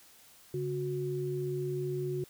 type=tone pair together; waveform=sine; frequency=141.1 / 365.3 Hz; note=C#3 / F#4; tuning=+31 / -22 cents; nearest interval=octave + major third; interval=1647 cents; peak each=-35 / -33 dBFS; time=0.54-2.24 s; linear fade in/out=2 ms; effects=white hiss -58 dBFS RMS until 2.29 s